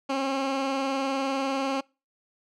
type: tone with vibrato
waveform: 15% pulse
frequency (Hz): 270.5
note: C#4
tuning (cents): -42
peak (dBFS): -19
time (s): 0.09-1.81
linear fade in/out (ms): 10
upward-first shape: sine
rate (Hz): 20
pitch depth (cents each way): 38
effects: noise-tail reverb RT60 0.3 s tail -26 dB re dry + low-pass 5000 Hz 12 dB/octave